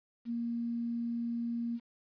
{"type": "tone with quantisation", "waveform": "sine", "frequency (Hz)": 234.7, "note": "A#3", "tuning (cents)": 12, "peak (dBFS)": -32, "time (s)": [0.25, 1.8], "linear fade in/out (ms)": 50, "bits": 10, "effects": ["resampled to 11025 Hz"]}